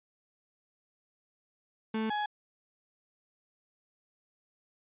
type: tone pair in turn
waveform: 35% pulse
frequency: 220 / 837.8 Hz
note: A3 / G#5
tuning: 0 / +15 cents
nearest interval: octave + major seventh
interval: 2315 cents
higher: second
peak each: -28 dBFS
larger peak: neither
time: 1.94-2.1 / 2.1-2.26 s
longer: neither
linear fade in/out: 5 ms
effects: resampled to 8000 Hz